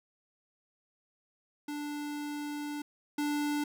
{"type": "tone pair in turn", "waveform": "square", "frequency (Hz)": [293.7, 293.7], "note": ["D4", "D4"], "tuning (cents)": [0, 0], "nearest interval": "unison", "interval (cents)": 0, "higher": "neither", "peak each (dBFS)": [-36, -30], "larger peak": "second", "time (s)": [[1.68, 2.82], [3.18, 3.64]], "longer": "first", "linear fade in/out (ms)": 5, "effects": []}